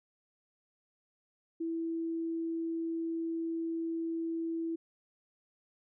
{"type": "tone", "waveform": "sine", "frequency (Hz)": 329.6, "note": "E4", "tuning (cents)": 0, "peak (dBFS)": -32, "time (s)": [1.6, 4.76], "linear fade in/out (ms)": 10, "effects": []}